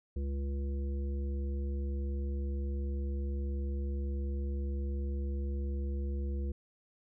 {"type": "harmonic tone", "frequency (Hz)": 69.3, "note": "C#2", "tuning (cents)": 0, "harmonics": [1, 3, 5, 7], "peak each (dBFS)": [-32, -44, -46, -50], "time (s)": [0.16, 6.52], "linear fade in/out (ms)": 5, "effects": []}